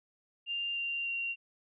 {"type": "tone with pitch steps", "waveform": "sine", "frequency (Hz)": [2794, 2776, 2759], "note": ["F7", "F7", "F7"], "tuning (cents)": [0, -11, -22], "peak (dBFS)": -32, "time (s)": [0.46, 1.36], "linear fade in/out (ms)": 50, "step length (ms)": 300, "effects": []}